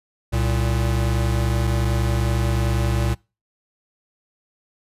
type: tone pair together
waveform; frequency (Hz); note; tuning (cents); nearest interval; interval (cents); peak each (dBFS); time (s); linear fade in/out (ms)
square; 64.7 / 115.35; C2 / A#2; -19 / -18; minor seventh; 1001; -22; 0.32-3.15; 20
effects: noise-tail reverb RT60 0.3 s tail -25 dB re dry + resampled to 32000 Hz